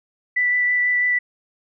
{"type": "tone with vibrato", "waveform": "sine", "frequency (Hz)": 1975.5, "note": "B6", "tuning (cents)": 0, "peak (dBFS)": -16, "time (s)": [0.36, 1.19], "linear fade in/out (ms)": 10, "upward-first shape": "sine", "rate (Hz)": 6.1, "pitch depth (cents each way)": 9, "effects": []}